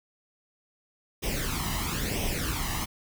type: noise with flanger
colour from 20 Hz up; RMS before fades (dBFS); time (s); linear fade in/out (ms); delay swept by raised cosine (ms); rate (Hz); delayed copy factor
pink; -30; 1.22-2.86; 20; 0.34 to 1.03; 1; +0.7
effects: none